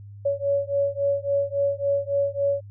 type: beating tone pair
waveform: sine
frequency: 560 / 563.6 Hz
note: C#5 / C#5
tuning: +18 / +29 cents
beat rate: 3.6 Hz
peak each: -24 dBFS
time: 0.25-2.61 s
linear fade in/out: 10 ms
effects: added 101 Hz sine -39 dBFS peak until 2.7 s